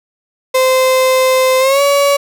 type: tone with pitch glide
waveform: 35% pulse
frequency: 518 to 564.9 Hz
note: C5 to C#5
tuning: -17 to +33 cents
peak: -7 dBFS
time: 0.54-2.17 s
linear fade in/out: 10 ms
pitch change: +150 cents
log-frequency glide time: 1.59-1.81 s
effects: none